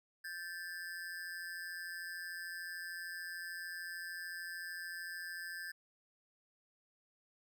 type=ring-modulated tone; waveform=square; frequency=1661.2 Hz; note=G#6; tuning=in tune; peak=-40 dBFS; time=0.24-5.72 s; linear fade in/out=10 ms; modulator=86.7 Hz; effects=none